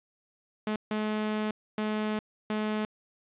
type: tone bursts at uneven times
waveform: sawtooth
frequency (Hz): 213.9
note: A3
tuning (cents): -49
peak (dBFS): -24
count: 4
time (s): 0.67-0.76 / 0.91-1.51 / 1.78-2.19 / 2.5-2.85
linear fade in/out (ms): 2
effects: resampled to 8000 Hz + 11-bit